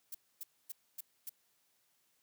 violet noise bursts, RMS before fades -43 dBFS, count 5, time 0.12-1.295 s, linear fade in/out 5 ms, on 27 ms, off 260 ms, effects white hiss -75 dBFS RMS until 2.22 s + high-pass 80 Hz 12 dB/octave

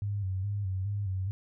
sine tone with vibrato, 98 Hz, G2, in tune, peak -29 dBFS, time 0.02-1.31 s, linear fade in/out 0 ms, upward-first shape square, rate 2.4 Hz, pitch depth 66 cents each way, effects none

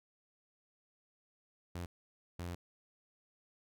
sawtooth tone bursts at uneven times, 87.31 Hz, F2, in tune, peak -36 dBFS, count 2, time 1.75-1.86 / 2.39-2.55 s, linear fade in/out 5 ms, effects none

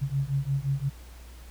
sine beating tone pair, 135.3 / 141 Hz, C#3 / C#3, -42 / +30 cents, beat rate 5.7 Hz, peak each -28 dBFS, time 0.01-0.9 s, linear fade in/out 20 ms, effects added 60 Hz sine -44 dBFS peak until 1.5 s + pink hiss -53 dBFS RMS until 1.5 s

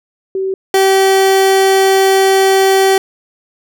sine / 30% pulse tone pair in turn, 382.6 / 385.5 Hz, G4 / G4, -42 / -29 cents, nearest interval unison, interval 13 cents, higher second, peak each -14 / -5 dBFS, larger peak second, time 0.35-0.54 / 0.74-2.98 s, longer second, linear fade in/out 2 ms, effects none

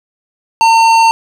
triangle tone with hard clipping, 907 Hz, A#5, 48 cents flat, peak -7 dBFS, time 0.61-1.11 s, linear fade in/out 0 ms, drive 17 dB, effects none

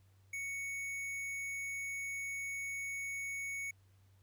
triangle tone with tanh clipping, 2223 Hz, C#7, 4 cents sharp, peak -40 dBFS, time 0.33-3.71 s, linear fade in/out 5 ms, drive 18 dB, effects added 96 Hz sine -63 dBFS peak until 4.22 s + pink hiss -75 dBFS RMS until 4.22 s

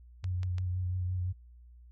sine tone with vibrato, 91 Hz, F#2, 28 cents flat, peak -30 dBFS, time 0.23-1.33 s, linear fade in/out 20 ms, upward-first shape sine, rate 5.8 Hz, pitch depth 27 cents each way
clicks, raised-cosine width 0.2 ms, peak -29 dBFS, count 3, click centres 0.242 / 0.432 / 0.583 s
effects noise-tail reverb RT60 0.1 s tail -24 dB re dry + added 60 Hz sine -51 dBFS peak until 1.91 s

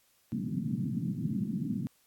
white band-pass noise, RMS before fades -33 dBFS, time 0.32-1.87 s, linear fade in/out 0 ms, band 120 to 260 Hz, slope 48 dB/octave, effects white hiss -68 dBFS RMS until 2.06 s + AAC 64 kbps

